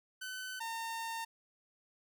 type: tone pair in turn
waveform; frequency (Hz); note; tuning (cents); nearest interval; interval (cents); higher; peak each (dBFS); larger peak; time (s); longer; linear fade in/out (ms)
sawtooth; 1514 / 911.2; F#6 / A#5; +39 / -40; major sixth; 879; first; -37 / -34; second; 0.21-0.6 / 0.6-1.25; second; 10
effects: none